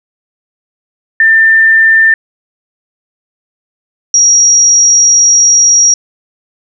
sine tone pair in turn, 1791 / 5686 Hz, A6 / F8, +30 / +30 cents, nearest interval octave + minor sixth, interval 2000 cents, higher second, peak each -3 dBFS, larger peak neither, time 1.2-2.14 / 4.14-5.94 s, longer second, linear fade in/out 2 ms, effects none

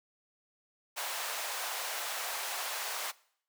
pink high-pass noise, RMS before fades -37 dBFS, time 0.96-3.12 s, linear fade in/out 20 ms, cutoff 640 Hz, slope 24 dB/octave, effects noise-tail reverb RT60 0.6 s tail -21 dB re dry

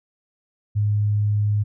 sine tone, 104.2 Hz, G#2, 6 cents sharp, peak -17 dBFS, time 0.75-1.64 s, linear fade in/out 20 ms, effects none

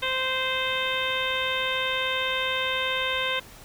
harmonic tone, 520 Hz, C5, 11 cents flat, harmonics 1 / 2 / 3 / 4 / 5 / 6 / 7, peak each -32 / -32 / -32 / -32 / -32 / -32 / -32 dBFS, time 0.02-3.4 s, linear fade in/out 10 ms, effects pink hiss -47 dBFS RMS until 3.64 s

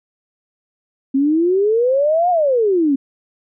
sine exponential two-way sweep, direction up then down, 263.9 to 732 to 263.9 Hz, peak -12 dBFS, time 1.14-2.96 s, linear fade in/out 10 ms, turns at 2.3 s, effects none

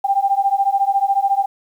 sine beating tone pair, 784 / 798 Hz, G5 / G5, 0 / +31 cents, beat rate 14 Hz, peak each -17 dBFS, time 0.04-1.46 s, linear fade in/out 10 ms, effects 8-bit

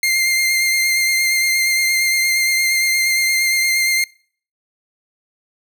sawtooth tone with vibrato, 2104 Hz, C7, 9 cents sharp, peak -11 dBFS, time 0.03-4.04 s, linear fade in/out 2 ms, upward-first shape triangle, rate 8.6 Hz, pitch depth 22 cents each way, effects noise-tail reverb RT60 0.5 s tail -25 dB re dry

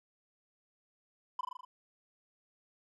triangle tone with echo, 1004 Hz, B5, 28 cents sharp, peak -28 dBFS, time 1.39-1.41 s, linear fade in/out 5 ms, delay 40 ms, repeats 6, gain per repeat -3 dB, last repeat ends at 1.65 s, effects tanh soft clip ceiling -26 dBFS

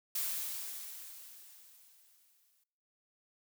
blue noise with exponential decay, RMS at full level -34 dBFS, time 0.15-2.64 s, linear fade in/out 5 ms, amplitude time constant 540 ms, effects noise-tail reverb RT60 0.8 s tail -22 dB re dry

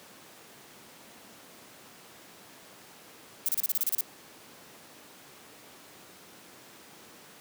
violet noise bursts, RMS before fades -27 dBFS, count 10, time 3.46-4.008 s, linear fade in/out 0 ms, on 26 ms, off 32 ms, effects pink hiss -51 dBFS RMS until 7.4 s + high-pass 200 Hz 12 dB/octave

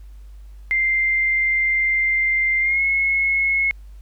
sine tone with pitch glide, 2093 to 2177 Hz, C7 to C#7, 0 to -32 cents, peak -16 dBFS, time 0.71-3.71 s, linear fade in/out 0 ms, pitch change +68 cents, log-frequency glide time 2.61-2.82 s, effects added 50 Hz sine -37 dBFS peak until 4.01 s + pink hiss -61 dBFS RMS until 4.01 s

